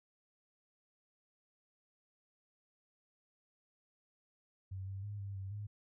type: tone with pitch steps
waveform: sine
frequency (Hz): 95.2 / 97.1 / 102.9 / 99.1 / 96.4 / 103.7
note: F#2 / G2 / G#2 / G2 / G2 / G#2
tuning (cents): +50 / -16 / -16 / +19 / -28 / -2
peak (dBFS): -40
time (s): 4.71-5.67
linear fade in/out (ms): 10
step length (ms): 160
effects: none